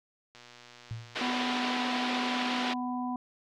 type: click train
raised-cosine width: 0.2 ms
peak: -33 dBFS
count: 148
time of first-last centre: 0.35-1.575 s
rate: 120 Hz
type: tone with exponential decay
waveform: sine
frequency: 113.3 Hz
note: A#2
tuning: 49 cents flat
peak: -31 dBFS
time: 0.91-1.26 s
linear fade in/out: 0 ms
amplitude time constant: 76 ms
type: band-pass noise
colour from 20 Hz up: white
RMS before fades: -34 dBFS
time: 1.15-2.74 s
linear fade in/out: 10 ms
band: 240 to 3800 Hz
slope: 24 dB/octave
type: harmonic tone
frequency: 248.8 Hz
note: B3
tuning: 13 cents sharp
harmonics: 1 / 3 / 4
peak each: -32 / -37 / -38 dBFS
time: 1.21-3.16 s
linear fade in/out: 2 ms
effects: none